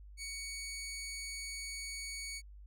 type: tone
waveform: 15% pulse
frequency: 2240 Hz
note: C#7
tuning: 18 cents sharp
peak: -34 dBFS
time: 0.17-2.42 s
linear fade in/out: 50 ms
effects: added 50 Hz sine -50 dBFS peak until 2.66 s